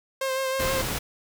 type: tone with vibrato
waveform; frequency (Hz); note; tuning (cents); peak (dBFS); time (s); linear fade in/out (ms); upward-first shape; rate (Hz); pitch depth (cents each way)
sawtooth; 529; C5; +19; -21; 0.21-0.82; 5; sine; 6.3; 23
type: noise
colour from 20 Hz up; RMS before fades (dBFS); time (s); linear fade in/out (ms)
pink; -29; 0.59-0.99; 10
effects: none